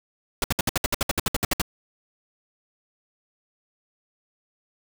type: noise bursts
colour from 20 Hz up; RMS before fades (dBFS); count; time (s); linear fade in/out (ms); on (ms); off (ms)
pink; -22; 15; 0.42-1.617; 2; 21; 63
effects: none